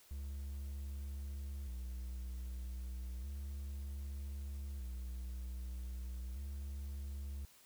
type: tone with vibrato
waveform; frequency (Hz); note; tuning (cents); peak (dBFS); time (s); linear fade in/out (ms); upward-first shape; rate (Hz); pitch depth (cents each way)
triangle; 65.6; C2; +5; -39; 0.11-7.45; 0; square; 0.32; 100
effects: white hiss -64 dBFS RMS until 7.65 s